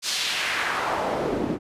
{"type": "noise with band-pass filter sweep", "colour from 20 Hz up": "pink", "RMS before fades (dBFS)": -26, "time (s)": [0.02, 1.59], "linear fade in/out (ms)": 50, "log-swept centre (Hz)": [5400, 240], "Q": 1.5, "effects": ["resampled to 32000 Hz"]}